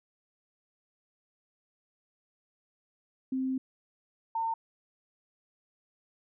sine tone pair in turn, 261.6 / 905.7 Hz, C4 / A5, 0 / +50 cents, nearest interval octave + minor seventh, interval 2150 cents, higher second, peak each -28 dBFS, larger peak neither, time 3.32-3.58 / 4.35-4.54 s, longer first, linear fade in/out 5 ms, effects none

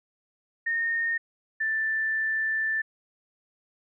sine tone pair in turn, 1838 / 1767.5 Hz, A#6 / A6, -25 / +7 cents, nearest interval minor second, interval 68 cents, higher first, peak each -24 dBFS, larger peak neither, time 0.66-1.18 / 1.6-2.82 s, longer second, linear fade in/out 10 ms, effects none

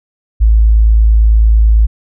sine tone, 54.5 Hz, A1, 16 cents flat, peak -4 dBFS, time 0.4-1.87 s, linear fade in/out 20 ms, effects none

